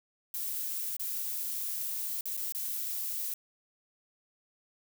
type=noise with dropouts; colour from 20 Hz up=violet; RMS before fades=-35 dBFS; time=0.34-3.34 s; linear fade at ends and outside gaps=2 ms; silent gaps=0.967-0.995 / 2.21-2.255 / 2.368-2.374 / 2.523-2.548 s; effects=none